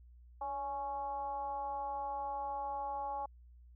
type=tone with frequency modulation; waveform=sine; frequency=836 Hz; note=G#5; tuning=11 cents sharp; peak=-36 dBFS; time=0.41-3.26 s; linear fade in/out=5 ms; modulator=269 Hz; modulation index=0.65; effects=added 60 Hz sine -55 dBFS peak until 3.75 s